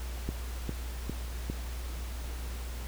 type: click train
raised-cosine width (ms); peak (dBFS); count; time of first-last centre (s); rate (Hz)
3; -20; 4; 0.29-1.5; 2.48
effects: added 60 Hz sine -35 dBFS peak until 2.87 s + pink hiss -46 dBFS RMS until 2.87 s